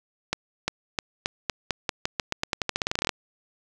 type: accelerating click train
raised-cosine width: 0.2 ms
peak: -7 dBFS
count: 24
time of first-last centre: 0.33-3.093 s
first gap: 350 ms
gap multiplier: 0.88
effects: none